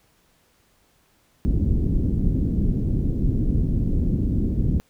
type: low-pass noise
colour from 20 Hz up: pink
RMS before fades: -21 dBFS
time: 1.45-4.8 s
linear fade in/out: 0 ms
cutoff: 290 Hz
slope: 24 dB/octave
effects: pink hiss -62 dBFS RMS until 4.89 s